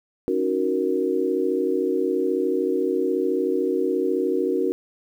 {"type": "chord", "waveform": "sine", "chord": "D# minor seventh", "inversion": "third", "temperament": "equal", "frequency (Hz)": [277.2, 311.1, 370, 466.2], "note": ["C#4", "D#4", "F#4", "A#4"], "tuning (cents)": [0, 0, 0, 0], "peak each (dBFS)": [-27, -28, -23, -25], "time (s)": [0.28, 4.72], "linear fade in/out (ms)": 0, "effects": ["9-bit"]}